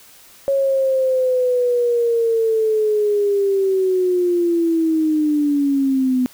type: linear sweep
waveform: sine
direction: down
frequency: 552 to 250 Hz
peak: -14 dBFS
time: 0.48-6.26 s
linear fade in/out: 0 ms
effects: white hiss -46 dBFS RMS until 6.33 s